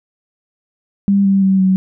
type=tone with pitch steps; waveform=sine; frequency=198.8 / 195.27 / 191.81 / 188.4 Hz; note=G3 / G3 / G3 / F#3; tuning=+25 / -6 / -37 / +32 cents; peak=-9 dBFS; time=1.08-1.76 s; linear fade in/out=0 ms; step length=170 ms; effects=none